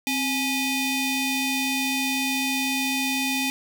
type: ring-modulated tone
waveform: sawtooth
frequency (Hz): 1106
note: C#6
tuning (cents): -4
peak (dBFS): -16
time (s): 0.07-3.5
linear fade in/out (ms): 0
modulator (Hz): 1370
effects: none